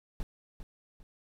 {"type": "noise with echo", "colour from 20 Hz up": "brown", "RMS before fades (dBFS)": -33, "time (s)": [0.2, 0.23], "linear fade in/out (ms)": 0, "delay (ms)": 400, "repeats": 2, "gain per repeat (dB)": -9, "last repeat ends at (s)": 1.03, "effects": []}